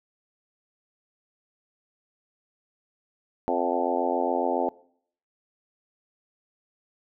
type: harmonic tone with a mistuned harmonic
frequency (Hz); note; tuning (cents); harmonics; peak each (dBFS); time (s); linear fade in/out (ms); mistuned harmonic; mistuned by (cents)
87.31; F2; 0; 3 / 4 / 5 / 6 / 7 / 8 / 9 / 10; -31 / -31 / -31 / -31 / -31 / -31 / -31 / -31; 3.48-4.69; 0; 9; -18
effects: noise-tail reverb RT60 0.6 s tail -21 dB re dry